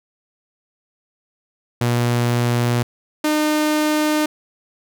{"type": "tone pair in turn", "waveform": "sawtooth", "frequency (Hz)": [120.2, 304.3], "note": ["B2", "D#4"], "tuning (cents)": [-46, -38], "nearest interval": "octave + major third", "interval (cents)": 1608, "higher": "second", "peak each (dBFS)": -12, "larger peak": "neither", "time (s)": [[1.81, 2.83], [3.24, 4.26]], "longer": "neither", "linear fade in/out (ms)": 5, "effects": []}